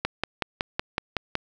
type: click train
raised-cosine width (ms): 0.3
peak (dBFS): -8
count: 8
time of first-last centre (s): 0.05-1.354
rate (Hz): 5.37
effects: none